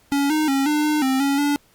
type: tone with pitch steps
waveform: square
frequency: 281.3 / 308.5 / 272.6 / 299.6 / 302.6 / 263.8 / 278.5 / 288.4 Hz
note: C#4 / D#4 / C#4 / D4 / D#4 / C4 / C#4 / D4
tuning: +26 / -15 / -29 / +35 / -48 / +14 / +8 / -31 cents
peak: -18 dBFS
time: 0.12-1.56 s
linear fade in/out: 0 ms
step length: 180 ms
effects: pink hiss -57 dBFS RMS until 1.74 s + Opus 48 kbps